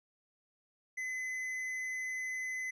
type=tone with tanh clipping; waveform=sine; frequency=2028 Hz; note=B6; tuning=45 cents sharp; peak=-37 dBFS; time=0.97-2.71 s; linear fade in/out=10 ms; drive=8 dB; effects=none